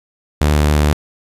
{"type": "tone", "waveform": "sawtooth", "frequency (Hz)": 74.6, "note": "D2", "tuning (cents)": 28, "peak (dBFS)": -7, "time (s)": [0.41, 0.93], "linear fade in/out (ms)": 0, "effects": ["resampled to 32000 Hz", "7-bit"]}